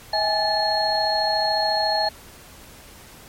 sine tone cluster, 641 / 804 / 838 / 1745 / 4294 Hz, E5 / G5 / G#5 / A6 / C8, -49 / +44 / +15 / -15 / +44 cents, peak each -25 / -30 / -23 / -30 / -23 dBFS, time 0.13-2.09 s, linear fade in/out 5 ms, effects pink hiss -45 dBFS RMS until 3.28 s + MP3 64 kbps

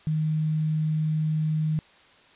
sine tone with quantisation, 155.56 Hz, D#3, in tune, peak -22 dBFS, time 0.07-1.79 s, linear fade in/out 0 ms, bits 8, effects white hiss -55 dBFS RMS until 2.35 s + resampled to 8000 Hz

